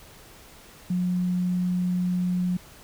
sine tone, 180 Hz, F#3, 47 cents flat, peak -22 dBFS, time 0.9-2.57 s, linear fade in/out 5 ms, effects pink hiss -49 dBFS RMS until 2.83 s

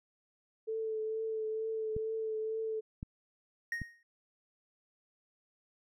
sine tone with vibrato, 440 Hz, A4, in tune, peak -33 dBFS, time 0.67-2.81 s, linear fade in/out 20 ms, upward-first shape triangle, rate 2.2 Hz, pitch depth 22 cents each way
clicks, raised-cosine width 5 ms, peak -27 dBFS, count 3, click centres 1.965 / 3.029 / 3.817 s
triangle tone with exponential decay, 1864.7 Hz, A#6, in tune, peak -29 dBFS, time 3.72-4.03 s, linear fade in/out 2 ms, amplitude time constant 67 ms
effects none

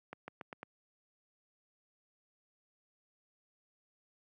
accelerating click train, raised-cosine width 0.5 ms, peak -28 dBFS, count 5, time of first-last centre 0.13-0.63 s, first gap 150 ms, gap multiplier 0.88, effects high-pass 150 Hz 12 dB/octave

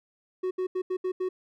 triangle tone bursts at uneven times, 370 Hz, F#4, in tune, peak -24 dBFS, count 6, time 0.43-0.51 / 0.58-0.67 / 0.75-0.82 / 0.9-0.97 / 1.04-1.12 / 1.2-1.29 s, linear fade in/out 10 ms, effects none

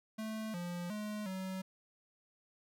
square tone with pitch steps, 218.7 / 175.1 / 210.9 / 188.6 Hz, A3 / F3 / G#3 / F#3, -10 / +5 / +27 / +33 cents, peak -39 dBFS, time 0.18-1.62 s, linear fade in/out 10 ms, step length 360 ms, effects none

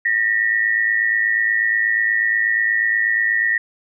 sine tone pair together, 1821 / 1929.3 Hz, A#6 / B6, -41 / -41 cents, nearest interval minor second, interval 100 cents, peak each -18 dBFS, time 0.05-3.58 s, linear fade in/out 5 ms, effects none

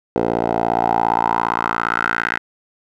10% pulse tone with band-pass filter sweep, 57.4 Hz, A#1, 26 cents flat, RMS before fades -19 dBFS, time 0.16-2.38 s, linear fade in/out 0 ms, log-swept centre 520 to 1700 Hz, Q 4.3, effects none

